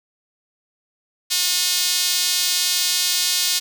sawtooth tone with high-pass filter, 360.6 Hz, F#4, 45 cents flat, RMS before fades -20 dBFS, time 1.3-3.6 s, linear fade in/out 20 ms, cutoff 4200 Hz, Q 1.5, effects none

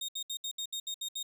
30% pulse tone bursts, 3700 Hz, A#7, 14 cents flat, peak -32 dBFS, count 9, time 0.01-1.229 s, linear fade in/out 5 ms, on 75 ms, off 68 ms, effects none

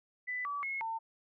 sine tone with pitch steps, 1994 / 1148 / 2172 / 901 Hz, B6 / D6 / C#7 / A5, +16 / -40 / -36 / +41 cents, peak -34 dBFS, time 0.27-0.99 s, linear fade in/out 20 ms, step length 180 ms, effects none

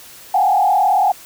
sine tone with frequency modulation, 781 Hz, G5, 7 cents flat, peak -11 dBFS, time 0.34-1.12 s, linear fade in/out 5 ms, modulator 38.1 Hz, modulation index 1.7, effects white hiss -40 dBFS RMS until 1.25 s

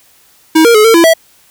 square tone with pitch steps, 318.8 / 467.6 / 426.4 / 453 / 335.8 / 654 Hz, D#4 / A#4 / G#4 / A#4 / E4 / E5, +42 / +5 / +46 / -50 / +32 / -14 cents, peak -4 dBFS, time 0.55-1.138 s, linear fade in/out 10 ms, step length 98 ms, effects white hiss -47 dBFS RMS until 1.5 s

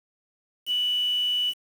sine tone with quantisation, 2960 Hz, F#7, in tune, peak -22 dBFS, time 0.66-1.54 s, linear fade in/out 50 ms, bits 7, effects none

